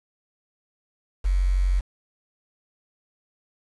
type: tone with quantisation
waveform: sine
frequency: 46.03 Hz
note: F#1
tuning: 8 cents flat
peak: -18 dBFS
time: 1.24-1.81 s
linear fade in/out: 20 ms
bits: 7
effects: resampled to 24000 Hz